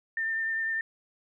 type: tone with vibrato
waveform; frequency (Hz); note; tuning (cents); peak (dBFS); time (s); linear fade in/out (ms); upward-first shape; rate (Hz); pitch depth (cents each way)
sine; 1800; A6; +39; -27; 0.17-0.81; 2; sine; 10; 13
effects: none